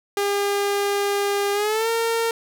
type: tone with pitch glide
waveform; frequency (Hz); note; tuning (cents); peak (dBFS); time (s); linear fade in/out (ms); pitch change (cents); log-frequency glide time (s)
sawtooth; 403.5 to 458.2; G#4 to A#4; -50 to -30; -16; 0.17-2.31; 2; +220; 1.53-1.89
effects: none